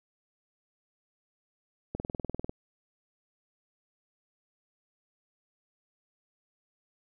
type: click train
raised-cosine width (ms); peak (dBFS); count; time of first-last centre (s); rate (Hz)
2; -20; 12; 1.95-2.495; 20.2
effects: none